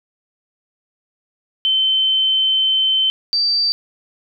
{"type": "tone pair in turn", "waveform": "sine", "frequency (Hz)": [3080, 4651], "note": ["G7", "D8"], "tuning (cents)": [-31, -18], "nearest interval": "perfect fifth", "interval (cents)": 713, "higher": "second", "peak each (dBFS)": [-13, -14], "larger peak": "first", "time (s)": [[1.65, 3.1], [3.33, 3.72]], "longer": "first", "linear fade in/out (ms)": 0, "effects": []}